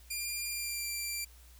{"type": "tone with pitch glide", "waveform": "10% pulse", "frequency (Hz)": [2398, 2360], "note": ["D7", "D7"], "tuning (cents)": [36, 8], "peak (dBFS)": -26, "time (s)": [0.1, 1.25], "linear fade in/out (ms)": 10, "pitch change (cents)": -28, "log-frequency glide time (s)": [0.49, 0.88], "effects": ["added 60 Hz sine -54 dBFS peak until 1.59 s", "white hiss -61 dBFS RMS until 1.59 s"]}